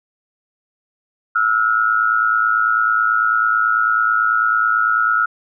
sine tone pair together, 1318.5 / 1427.6 Hz, E6 / F6, 0 / +38 cents, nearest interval minor second, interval 138 cents, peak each -16 / -16 dBFS, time 1.35-5.26 s, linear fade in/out 10 ms, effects none

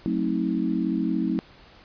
sine chord, F# diminished seventh, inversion none, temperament just, 185 / 222 / 266.4 / 319.7 Hz, F#3 / A3 / C4 / Eb4, 0 / +16 / +31 / +47 cents, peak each -28 / -28 / -28 / -27 dBFS, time 0.06-1.39 s, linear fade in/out 0 ms, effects pink hiss -51 dBFS RMS until 1.84 s + resampled to 11025 Hz

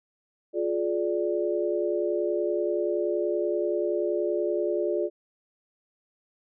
sine chord, D diminished, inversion first, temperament just, 352.4 / 422.9 / 587.3 Hz, F4 / Ab4 / D5, +16 / +31 / 0 cents, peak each -27 / -29 / -29 dBFS, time 0.53-5.1 s, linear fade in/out 50 ms, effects none

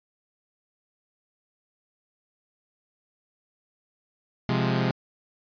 sawtooth chord, F minor, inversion second, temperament equal, 130.81 / 174.61 / 207.7 Hz, C3 / F3 / Ab3, 0 / 0 / 0 cents, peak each -21 / -24 / -24 dBFS, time 4.49-4.91 s, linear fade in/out 0 ms, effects resampled to 11025 Hz

